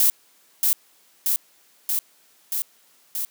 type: noise with echo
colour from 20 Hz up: violet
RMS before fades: -17 dBFS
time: 0-0.1 s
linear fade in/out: 0 ms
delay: 630 ms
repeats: 5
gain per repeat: -2 dB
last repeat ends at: 3.25 s
effects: white hiss -58 dBFS RMS until 3.3 s + high-pass 200 Hz 12 dB/octave